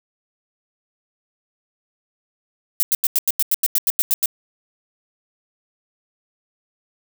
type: noise bursts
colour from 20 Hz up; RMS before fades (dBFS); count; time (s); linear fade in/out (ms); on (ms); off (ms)
violet; -17; 13; 2.8-4.258; 0; 30; 89
effects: none